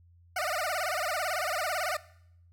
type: tone with vibrato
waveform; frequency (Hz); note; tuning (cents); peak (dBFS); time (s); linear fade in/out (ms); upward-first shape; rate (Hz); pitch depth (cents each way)
20% pulse; 670; E5; +28; -24; 0.36-1.97; 5; sine; 18; 210
effects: noise-tail reverb RT60 0.7 s tail -19 dB re dry + added 86 Hz sine -56 dBFS peak until 2.52 s